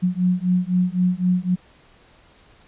sine beating tone pair, 179.1 / 183 Hz, F3 / F#3, +44 / -19 cents, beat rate 3.9 Hz, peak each -20 dBFS, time 0.02-1.56 s, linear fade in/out 20 ms, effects pink hiss -53 dBFS RMS until 2.67 s + resampled to 8000 Hz

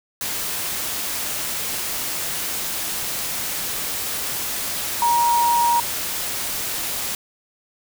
sine tone in noise, 946 Hz, A#5, 25 cents sharp, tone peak -15 dBFS, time 5.02-5.8 s, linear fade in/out 2 ms, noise white, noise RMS -26 dBFS, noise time 0.21-7.15 s, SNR +8 dB, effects none

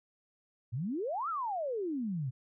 sine exponential two-way sweep, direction up then down, 106.9 to 1390 to 119.9 Hz, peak -32 dBFS, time 0.72-2.31 s, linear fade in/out 20 ms, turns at 1.29 s, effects none

